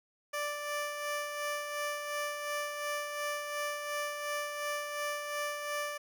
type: tone with tremolo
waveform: 15% pulse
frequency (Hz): 587.3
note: D5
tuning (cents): 0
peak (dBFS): -26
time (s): 0.33-5.98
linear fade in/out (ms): 10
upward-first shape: sine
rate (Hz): 2.8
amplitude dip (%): 45
effects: none